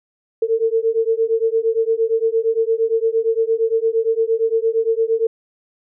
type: beating tone pair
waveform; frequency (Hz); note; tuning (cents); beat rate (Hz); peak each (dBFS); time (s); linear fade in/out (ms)
sine; 447.2 / 455.9; A4 / A#4; +28 / -39; 8.7; -18; 0.42-5.27; 5
effects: none